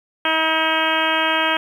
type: harmonic tone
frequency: 319 Hz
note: D#4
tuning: 43 cents sharp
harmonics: 1 / 2 / 3 / 4 / 5 / 6 / 7 / 8 / 9 / 10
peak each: -28 / -25 / -23 / -25 / -23 / -29 / -27 / -26 / -27 / -25 dBFS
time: 0.25-1.57 s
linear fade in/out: 2 ms
effects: 8-bit